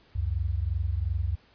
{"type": "tone pair together", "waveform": "sine", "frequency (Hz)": [68, 90.77], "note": ["C#2", "F#2"], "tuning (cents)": [-33, -33], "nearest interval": "perfect fourth", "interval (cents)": 500, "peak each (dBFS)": -28, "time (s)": [0.15, 1.36], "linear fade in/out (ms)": 10, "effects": ["pink hiss -60 dBFS RMS until 1.54 s", "resampled to 11025 Hz"]}